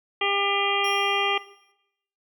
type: harmonic tone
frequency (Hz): 399.9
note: G4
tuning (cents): +35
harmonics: 1 / 2 / 3 / 5 / 6 / 7 / 8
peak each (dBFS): -29 / -29 / -29 / -29 / -29 / -29 / -29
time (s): 0.21-1.38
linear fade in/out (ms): 5
type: tone with exponential decay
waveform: sawtooth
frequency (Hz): 5600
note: F8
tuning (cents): +4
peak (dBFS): -31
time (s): 0.84-1.72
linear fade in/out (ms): 5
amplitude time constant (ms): 190
effects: noise-tail reverb RT60 0.8 s tail -17 dB re dry